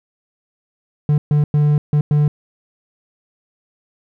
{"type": "tone bursts at uneven times", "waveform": "triangle", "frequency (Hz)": 148.1, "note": "D3", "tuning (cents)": 15, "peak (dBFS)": -9, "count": 5, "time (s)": [[1.09, 1.18], [1.31, 1.44], [1.54, 1.78], [1.93, 2.01], [2.11, 2.28]], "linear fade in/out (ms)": 2, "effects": []}